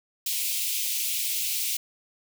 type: high-pass noise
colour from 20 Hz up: white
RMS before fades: -28 dBFS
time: 0.26-1.77 s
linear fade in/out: 5 ms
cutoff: 2300 Hz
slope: 48 dB/octave
effects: none